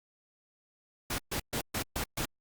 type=noise bursts; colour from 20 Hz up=pink; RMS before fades=-33 dBFS; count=6; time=1.1-2.254 s; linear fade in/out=5 ms; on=84 ms; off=130 ms; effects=Opus 48 kbps